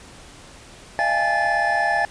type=tone cluster; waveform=triangle; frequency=612 / 688 / 811 / 849 / 1740 Hz; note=D#5 / F5 / G#5 / G#5 / A6; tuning=-29 / -26 / -41 / +38 / -20 cents; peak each=-28 / -22 / -21 / -27 / -20 dBFS; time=0.99-2.05 s; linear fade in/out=0 ms; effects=pink hiss -44 dBFS RMS until 2.1 s + resampled to 22050 Hz